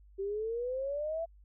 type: exponential sweep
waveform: sine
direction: up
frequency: 384.4 to 676 Hz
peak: -32 dBFS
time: 0.18-1.26 s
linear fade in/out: 20 ms
effects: added 50 Hz sine -55 dBFS peak until 1.44 s